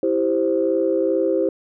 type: chord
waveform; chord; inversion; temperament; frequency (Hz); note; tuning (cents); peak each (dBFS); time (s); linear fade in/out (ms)
sine; C major; first; equal; 329.6 / 392 / 523.3; E4 / G4 / C5; 0 / 0 / 0; -21 / -21 / -20; 0.03-1.49; 2
effects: tanh soft clip ceiling -7 dBFS